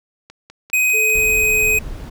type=click train; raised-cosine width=0.2 ms; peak=-22 dBFS; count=5; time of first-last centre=0.3-1.1 s; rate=5 Hz
type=tone; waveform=square; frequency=2510 Hz; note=D#7; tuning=15 cents sharp; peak=-14 dBFS; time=0.73-1.79 s; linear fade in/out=5 ms
type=tone with pitch glide; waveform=sine; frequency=435.5 to 432 Hz; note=A4 to A4; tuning=-18 to -32 cents; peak=-24 dBFS; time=0.93-1.79 s; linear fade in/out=20 ms; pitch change=-14 cents; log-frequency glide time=1.22-1.58 s
type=noise; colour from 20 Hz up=brown; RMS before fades=-29 dBFS; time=1.14-2.1 s; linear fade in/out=10 ms
effects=none